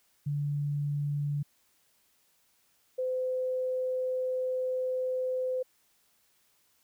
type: tone pair in turn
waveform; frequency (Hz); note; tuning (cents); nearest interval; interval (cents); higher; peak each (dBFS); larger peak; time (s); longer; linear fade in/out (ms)
sine; 144.9 / 511.6; D3 / C5; -23 / -39; octave + minor seventh; 2184; second; -28; neither; 0.26-1.43 / 2.98-5.63; second; 10
effects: white hiss -69 dBFS RMS until 6.83 s